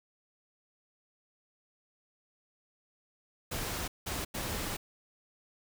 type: noise bursts at uneven times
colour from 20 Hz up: pink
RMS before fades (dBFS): -36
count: 3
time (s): 3.51-3.88 / 4.06-4.25 / 4.34-4.77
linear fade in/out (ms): 10
effects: none